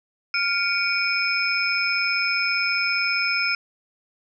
sine tone cluster, 1399 / 2265 / 2450 / 5210 Hz, F6 / C#7 / D#7 / E8, +3 / +37 / -27 / -21 cents, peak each -26 / -26 / -25 / -26 dBFS, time 0.34-3.55 s, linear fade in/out 2 ms, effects none

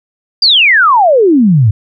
sine exponential sweep, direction down, 4895 to 97.8 Hz, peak -4 dBFS, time 0.42-1.71 s, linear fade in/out 5 ms, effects none

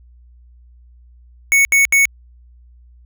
square tone bursts, 2217 Hz, C#7, in tune, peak -10 dBFS, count 3, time 1.52-2.054 s, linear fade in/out 0 ms, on 130 ms, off 72 ms, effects added 60 Hz sine -43 dBFS peak until 3.05 s

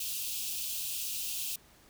white high-pass noise, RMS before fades -36 dBFS, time 0-1.56 s, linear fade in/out 5 ms, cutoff 2500 Hz, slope 96 dB/octave, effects pink hiss -60 dBFS RMS until 1.89 s

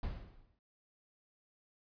brown noise with exponential decay, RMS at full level -36 dBFS, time 0.03-0.59 s, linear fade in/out 2 ms, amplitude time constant 120 ms, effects noise-tail reverb RT60 0.1 s tail -18 dB re dry + resampled to 11025 Hz

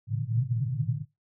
pink band-pass noise, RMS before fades -29 dBFS, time 0.07-1.06 s, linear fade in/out 50 ms, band 110 to 150 Hz, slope 96 dB/octave, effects noise-tail reverb RT60 0.2 s tail -19 dB re dry

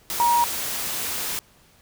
sine tone in noise, 949 Hz, A#5, 31 cents sharp, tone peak -16 dBFS, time 0.2-0.44 s, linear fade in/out 0 ms, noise white, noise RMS -28 dBFS, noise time 0.1-1.39 s, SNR +9 dB, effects pink hiss -56 dBFS RMS until 1.81 s

